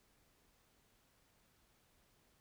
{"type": "silence", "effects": ["pink hiss -73 dBFS RMS until 2.4 s"]}